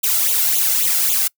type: noise with flanger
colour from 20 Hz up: blue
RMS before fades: -17 dBFS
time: 0.03-1.28 s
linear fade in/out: 10 ms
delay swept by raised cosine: 0.28 to 1.48 ms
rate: 3.7 Hz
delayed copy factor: +0.9
effects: noise-tail reverb RT60 0.1 s tail -25 dB re dry